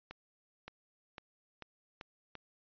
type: accelerating click train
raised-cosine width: 0.3 ms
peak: -29 dBFS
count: 6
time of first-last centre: 0.11-2.353 s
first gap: 570 ms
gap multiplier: 0.88
effects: resampled to 11025 Hz